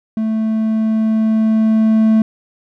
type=tone with level ramp; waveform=triangle; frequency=220 Hz; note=A3; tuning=in tune; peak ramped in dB=-13 to -6 dBFS; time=0.17-2.22 s; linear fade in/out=2 ms; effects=none